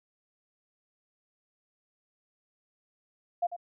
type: tone with echo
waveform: sine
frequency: 698.5 Hz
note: F5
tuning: in tune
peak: -24 dBFS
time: 3.42-3.47 s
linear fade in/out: 10 ms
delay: 95 ms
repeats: 1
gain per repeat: -11 dB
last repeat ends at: 3.565 s
effects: none